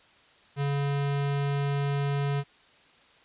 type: tone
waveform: square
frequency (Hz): 141.4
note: C#3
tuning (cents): +35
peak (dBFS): -26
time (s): 0.56-2.44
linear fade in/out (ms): 50
effects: white hiss -58 dBFS RMS until 3.24 s + resampled to 8000 Hz